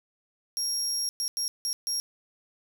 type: tone bursts at uneven times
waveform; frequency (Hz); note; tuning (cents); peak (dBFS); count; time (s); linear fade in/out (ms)
30% pulse; 5588; F8; 0; -23; 5; 0.57-1.09 / 1.2-1.28 / 1.37-1.48 / 1.65-1.73 / 1.87-2; 0
effects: none